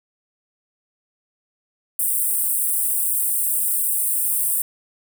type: high-pass noise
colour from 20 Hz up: pink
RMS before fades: -21 dBFS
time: 1.99-4.62 s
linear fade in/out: 2 ms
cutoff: 8300 Hz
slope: 96 dB/octave
effects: none